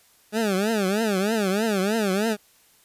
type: tone with vibrato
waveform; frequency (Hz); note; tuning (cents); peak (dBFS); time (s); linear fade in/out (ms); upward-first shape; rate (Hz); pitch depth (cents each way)
20% pulse; 206; G#3; -14; -16; 0.32-2.37; 50; triangle; 3.2; 210
effects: white hiss -58 dBFS RMS until 2.84 s + resampled to 32000 Hz